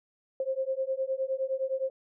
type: beating tone pair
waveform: sine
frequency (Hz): 525 / 534.7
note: C5 / C5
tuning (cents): +6 / +37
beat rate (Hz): 9.7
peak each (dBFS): -31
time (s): 0.4-1.9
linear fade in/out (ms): 2
effects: none